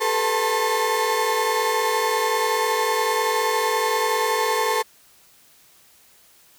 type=tone cluster; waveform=35% pulse; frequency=398.6 / 438.7 / 493.1 / 888 / 1075 Hz; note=G4 / A4 / B4 / A5 / C6; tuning=+29 / -5 / -3 / +16 / +47 cents; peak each=-32 / -23 / -25 / -23 / -24 dBFS; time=0-4.83 s; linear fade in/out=20 ms; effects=white hiss -54 dBFS RMS until 6.58 s